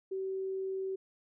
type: tone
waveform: sine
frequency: 382.4 Hz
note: G4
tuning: 43 cents flat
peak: -33 dBFS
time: 0.11-0.96 s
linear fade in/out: 10 ms
effects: none